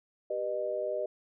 sine chord, G augmented, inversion none, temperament just, 392 / 490 / 612.5 Hz, G4 / B4 / D#5, 0 / -14 / -27 cents, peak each -37 / -36 / -32 dBFS, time 0.3-1.06 s, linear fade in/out 5 ms, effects none

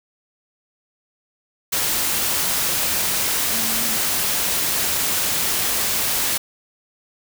sine tone in noise, 226.1 Hz, A3, 47 cents sharp, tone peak -32 dBFS, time 3.52-3.97 s, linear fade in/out 10 ms, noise white, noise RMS -21 dBFS, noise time 1.72-6.38 s, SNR -14 dB, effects none

